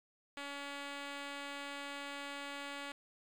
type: tone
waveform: 5% pulse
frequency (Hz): 282.8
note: C#4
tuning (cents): +35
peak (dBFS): -31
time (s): 0.37-2.92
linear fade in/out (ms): 2
effects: low-pass 7000 Hz 12 dB/octave + 10-bit